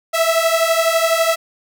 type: beating tone pair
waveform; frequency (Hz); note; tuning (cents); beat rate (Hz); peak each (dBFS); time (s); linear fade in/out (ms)
sawtooth; 652 / 664; E5 / E5; -19 / +12; 12; -13; 0.13-1.36; 20
effects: none